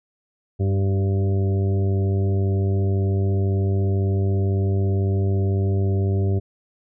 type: harmonic tone with a mistuned harmonic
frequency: 98 Hz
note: G2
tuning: in tune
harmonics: 1 / 2 / 3 / 4 / 5 / 6 / 7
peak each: -18 / -29 / -34 / -28 / -41 / -39 / -40 dBFS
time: 0.59-6.4 s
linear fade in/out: 20 ms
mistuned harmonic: 4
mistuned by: -17 cents
effects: none